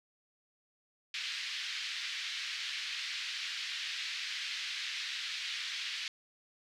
white band-pass noise, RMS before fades -39 dBFS, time 1.14-6.08 s, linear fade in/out 2 ms, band 1800 to 4400 Hz, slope 24 dB/octave, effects none

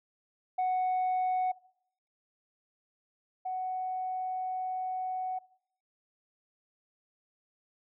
sine tone pair in turn, 740 / 743.7 Hz, F#5 / F#5, 0 / +9 cents, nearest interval unison, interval 9 cents, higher second, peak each -24 / -31 dBFS, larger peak first, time 0.58-1.52 / 3.45-5.39 s, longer second, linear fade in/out 10 ms, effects noise-tail reverb RT60 0.7 s tail -22 dB re dry + tanh soft clip ceiling -25 dBFS

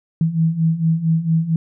sine beating tone pair, 160 / 164.4 Hz, D#3 / E3, +49 / -4 cents, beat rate 4.4 Hz, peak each -20 / -16 dBFS, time 0.21-1.56 s, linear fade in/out 2 ms, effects none

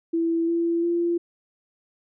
sine tone with pitch steps, 331.9 / 337.3 / 342.8 Hz, E4 / E4 / F4, +12 / +40 / -32 cents, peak -20 dBFS, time 0.13-1.18 s, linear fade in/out 10 ms, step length 350 ms, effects none

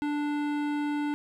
sine tone with hard clipping, 293.7 Hz, D4, in tune, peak -29 dBFS, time 0.02-1.14 s, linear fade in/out 0 ms, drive 16 dB, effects none

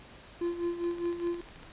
triangle tone with tremolo, 345 Hz, F4, 21 cents flat, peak -25 dBFS, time 0.41-1.41 s, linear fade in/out 5 ms, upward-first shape sine, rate 4.9 Hz, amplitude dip 70%
click train, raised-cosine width 0.3 ms, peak -33 dBFS, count 12, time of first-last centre 0.84-1.631 s, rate 13.9 Hz
effects pink hiss -51 dBFS RMS until 1.72 s + resampled to 8000 Hz

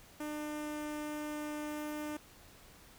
sawtooth tone with notch filter, 300.1 Hz, D4, 38 cents sharp, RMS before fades -40 dBFS, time 0.2-2.17 s, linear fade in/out 5 ms, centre 4200 Hz, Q 1.6, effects pink hiss -58 dBFS RMS until 2.98 s

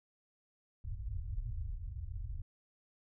pink low-pass noise, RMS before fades -40 dBFS, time 0.84-2.42 s, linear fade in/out 5 ms, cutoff 120 Hz, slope 96 dB/octave, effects none

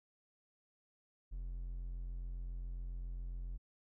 triangle tone, 43.65 Hz, F1, in tune, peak -38 dBFS, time 1.31-3.58 s, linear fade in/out 20 ms, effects none

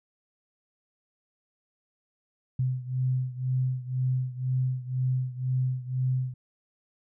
sine beating tone pair, 127.8 / 129.8 Hz, C3 / C3, -40 / -13 cents, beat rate 2 Hz, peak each -27 / -30 dBFS, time 2.59-6.34 s, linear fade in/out 5 ms, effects none

